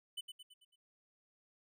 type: tone with echo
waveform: square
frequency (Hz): 3000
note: F#7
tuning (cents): +23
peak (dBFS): -40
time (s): 0.17-0.21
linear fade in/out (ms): 10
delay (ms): 110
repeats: 5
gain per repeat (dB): -6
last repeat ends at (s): 0.76
effects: none